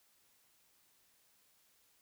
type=silence; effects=white hiss -71 dBFS RMS until 2.01 s